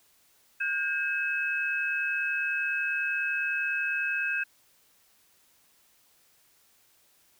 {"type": "tone cluster", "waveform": "sine", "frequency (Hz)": [1449, 1599, 2573], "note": ["F#6", "G6", "E7"], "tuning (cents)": [-37, 34, -43], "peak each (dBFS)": [-37, -29, -30], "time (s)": [0.6, 4.44], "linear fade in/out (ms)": 10, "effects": ["white hiss -64 dBFS RMS until 7.39 s"]}